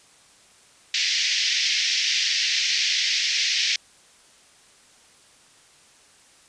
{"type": "band-pass noise", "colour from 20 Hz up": "white", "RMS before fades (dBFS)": -23, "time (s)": [0.94, 3.76], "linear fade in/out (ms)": 2, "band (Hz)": [1900, 5800], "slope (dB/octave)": 48, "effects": ["white hiss -54 dBFS RMS until 6.48 s", "resampled to 22050 Hz"]}